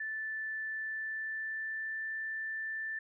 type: tone with pitch glide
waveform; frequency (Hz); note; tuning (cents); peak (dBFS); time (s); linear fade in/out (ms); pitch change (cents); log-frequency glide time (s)
sine; 1757 to 1769.2; A6 to A6; -3 to +9; -35; 0-2.99; 5; +12; 0.64-2.1
effects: none